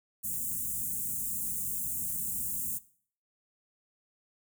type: band-stop noise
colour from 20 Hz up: white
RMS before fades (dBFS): -34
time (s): 0.23-2.79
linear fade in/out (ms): 20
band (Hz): 260 to 7200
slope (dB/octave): 48
effects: noise-tail reverb RT60 0.5 s tail -18 dB re dry